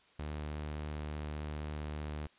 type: tone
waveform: sawtooth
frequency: 75.3 Hz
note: D2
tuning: 44 cents sharp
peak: -34 dBFS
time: 0.19-2.27 s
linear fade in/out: 5 ms
effects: white hiss -65 dBFS RMS until 2.38 s + resampled to 8000 Hz